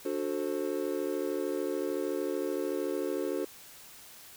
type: chord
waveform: triangle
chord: D dominant seventh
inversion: none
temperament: just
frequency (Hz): 293.7 / 367.1 / 440.5 / 528.6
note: D4 / F#4 / A4 / C5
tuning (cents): 0 / -14 / +2 / +18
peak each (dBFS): -34 / -32 / -34 / -35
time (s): 0.05-3.45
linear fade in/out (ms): 5
effects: white hiss -51 dBFS RMS until 4.36 s